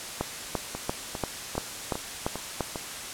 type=two click trains; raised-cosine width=1 ms; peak=-12 / -18 dBFS; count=8 / 6; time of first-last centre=0.21-2.607 / 0.75-2.758 s; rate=2.92 / 2.49 Hz; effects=white hiss -37 dBFS RMS until 3.13 s + low-pass 10000 Hz 12 dB/octave